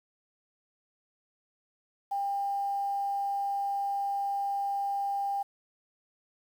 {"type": "tone with quantisation", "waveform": "sine", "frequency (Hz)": 798, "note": "G5", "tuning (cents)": 31, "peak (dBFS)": -28, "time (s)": [2.11, 5.43], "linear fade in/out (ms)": 10, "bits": 9, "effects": []}